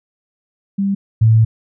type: tone pair in turn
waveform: sine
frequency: 197.5 / 111.52 Hz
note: G3 / A2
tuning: +13 / +24 cents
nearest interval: minor seventh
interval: 989 cents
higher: first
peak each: -14 / -7 dBFS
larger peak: second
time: 0.78-0.95 / 1.21-1.45 s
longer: second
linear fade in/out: 10 ms
effects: none